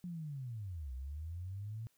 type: linear two-way sweep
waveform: sine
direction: down then up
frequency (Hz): 181.6 to 61.74 to 115.5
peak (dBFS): -40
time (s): 0.04-1.87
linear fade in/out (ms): 0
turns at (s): 0.93
effects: white hiss -75 dBFS RMS until 1.97 s